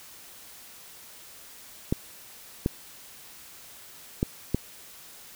clicks, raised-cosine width 3 ms, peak -10 dBFS, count 4, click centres 1.925 / 2.661 / 4.229 / 4.546 s, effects white hiss -48 dBFS RMS until 5.35 s

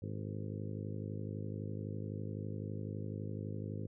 harmonic tone with a mistuned harmonic, 51.91 Hz, G#1, in tune, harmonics 2 / 3 / 4 / 5 / 6 / 7 / 8 / 9 / 10, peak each -41 / -45 / -47 / -49 / -51 / -52 / -53 / -54 / -55 dBFS, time 0.02-3.87 s, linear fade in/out 5 ms, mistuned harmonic 9, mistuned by -32 cents, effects none

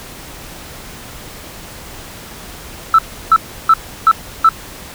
sine tone bursts, 1318.5 Hz, E6, in tune, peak -3 dBFS, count 5, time 2.94-4.49 s, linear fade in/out 2 ms, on 46 ms, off 330 ms, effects tanh soft clip ceiling 0 dBFS + pink hiss -33 dBFS RMS until 4.94 s

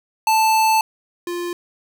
square tone pair in turn, 880 / 349.2 Hz, A5 / F4, 0 / 0 cents, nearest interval octave + major third, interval 1600 cents, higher first, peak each -14 / -24 dBFS, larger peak first, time 0.27-0.81 / 1.27-1.53 s, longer first, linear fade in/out 2 ms, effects none

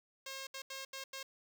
5% pulse tone bursts at uneven times, 537 Hz, C5, 45 cents sharp, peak -31 dBFS, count 5, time 0.26-0.47 / 0.54-0.62 / 0.7-0.85 / 0.93-1.04 / 1.13-1.23 s, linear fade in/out 5 ms, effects none

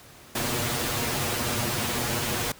pink noise with comb filter, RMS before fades -27 dBFS, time 0.35-2.52 s, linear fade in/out 5 ms, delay 8.4 ms, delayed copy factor +0.9, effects pink hiss -49 dBFS RMS until 2.59 s + high-pass 60 Hz 12 dB/octave

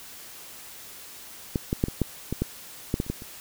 clicks, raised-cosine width 3 ms, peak -11 / -11 / -8 / -18 / -9 / -14 / -11 / -10 / -12 / -29 / -14 / -27 dBFS, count 12, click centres 1.558 / 1.729 / 1.839 / 1.884 / 2.017 / 2.326 / 2.42 / 2.941 / 3.001 / 3.065 / 3.1 / 3.221 s, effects white hiss -44 dBFS RMS until 3.4 s

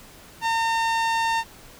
sawtooth tone with low-pass filter, 910 Hz, A#5, 42 cents flat, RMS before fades -23 dBFS, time 0.41-1.44 s, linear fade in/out 50 ms, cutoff 6700 Hz, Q 0.51, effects pink hiss -47 dBFS RMS until 1.79 s

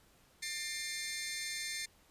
15% pulse tone cluster, 1791 / 2113 / 2381 Hz, A6 / C7 / D7, +30 / +16 / +23 cents, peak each -36 / -34 / -40 dBFS, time 0.42-1.86 s, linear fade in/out 10 ms, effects pink hiss -66 dBFS RMS until 2.1 s + resampled to 32000 Hz

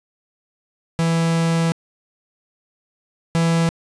45% pulse tone pair in turn, 165.4 / 165.98 Hz, E3 / E3, +6 / +12 cents, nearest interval unison, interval 6 cents, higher second, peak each -16 / -15 dBFS, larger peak second, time 0.99-1.72 / 3.35-3.69 s, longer first, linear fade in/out 0 ms, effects resampled to 22050 Hz + 9-bit

